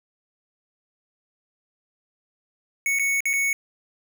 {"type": "tone with dropouts", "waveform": "square", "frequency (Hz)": 2217, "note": "C#7", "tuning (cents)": 0, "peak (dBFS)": -21, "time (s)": [2.86, 3.53], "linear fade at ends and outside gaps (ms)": 1, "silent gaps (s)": [[2.988, 2.995], [3.205, 3.255], [3.332, 3.336]], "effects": []}